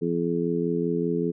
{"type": "harmonic tone", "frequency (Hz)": 85.1, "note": "F2", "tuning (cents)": -44, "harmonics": [2, 3, 4, 5], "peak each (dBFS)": [-28, -29, -29, -27], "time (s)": [0.01, 1.32], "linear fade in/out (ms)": 20, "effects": []}